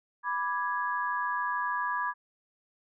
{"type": "chord", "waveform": "sine", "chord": "G# diminished", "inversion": "first", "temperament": "equal", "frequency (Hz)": [987.8, 1174.7, 1661.2], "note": ["B5", "D6", "G#6"], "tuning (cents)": [0, 0, 0], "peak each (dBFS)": [-31, -34, -33], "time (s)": [0.23, 2.14], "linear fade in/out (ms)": 50, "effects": []}